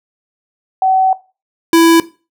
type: tone pair in turn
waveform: sine / square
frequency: 758 / 331.5 Hz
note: F#5 / E4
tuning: +42 / +10 cents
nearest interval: octave + major second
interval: 1432 cents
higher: first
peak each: -9 / -6 dBFS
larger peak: second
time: 0.82-1.13 / 1.73-2 s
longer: first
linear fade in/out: 2 ms
effects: noise-tail reverb RT60 0.3 s tail -17 dB re dry